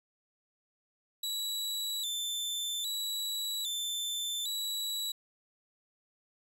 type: tone with vibrato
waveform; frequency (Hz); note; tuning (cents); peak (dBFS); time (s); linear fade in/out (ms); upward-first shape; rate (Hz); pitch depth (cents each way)
sawtooth; 3721; A#7; -4; -30; 1.23-5.12; 5; square; 0.62; 86
effects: none